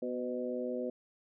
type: harmonic tone with a mistuned harmonic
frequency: 123.47 Hz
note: B2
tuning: in tune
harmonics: 2 / 3 / 4 / 5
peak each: -38 / -40 / -37 / -42 dBFS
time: 0.02-0.9 s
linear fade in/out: 5 ms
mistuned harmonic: 4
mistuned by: +33 cents
effects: none